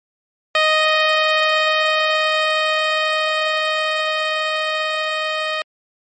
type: tone with level ramp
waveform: 10% pulse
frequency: 622.3 Hz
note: D#5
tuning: in tune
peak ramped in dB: -4 to -11 dBFS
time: 0.55-5.62 s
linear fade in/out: 2 ms
effects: low-pass 5000 Hz 12 dB/octave + MP3 32 kbps